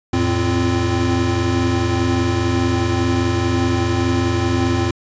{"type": "tone cluster", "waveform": "square", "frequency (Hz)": [86.6, 111.5, 261.8, 345.6], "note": ["F2", "A2", "C4", "F4"], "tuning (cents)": [-14, 23, 1, -18], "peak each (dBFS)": -22, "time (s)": [0.13, 4.91], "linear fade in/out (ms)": 5, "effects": ["resampled to 16000 Hz"]}